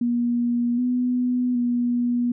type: tone with pitch steps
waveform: sine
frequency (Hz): 239.4 / 248.3 / 242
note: A#3 / B3 / B3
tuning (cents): +46 / +9 / -35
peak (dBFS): -19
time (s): 0.01-2.32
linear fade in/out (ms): 5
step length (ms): 770
effects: none